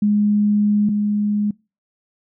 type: tone pair in turn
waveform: sine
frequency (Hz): 207.7 / 207.7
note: G#3 / G#3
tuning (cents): 0 / 0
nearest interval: unison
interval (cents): 0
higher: neither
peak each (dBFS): -13 / -16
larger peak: first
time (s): 0.02-0.89 / 0.89-1.51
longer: first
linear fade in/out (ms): 5
effects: noise-tail reverb RT60 0.3 s tail -25 dB re dry